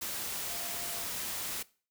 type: tone in noise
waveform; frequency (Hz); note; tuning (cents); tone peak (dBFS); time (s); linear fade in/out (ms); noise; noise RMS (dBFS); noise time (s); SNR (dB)
sine; 691; F5; -19; -48; 0.49-1.06; 10; white; -37; 0.01-1.63; -14
effects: noise-tail reverb RT60 0.4 s tail -21 dB re dry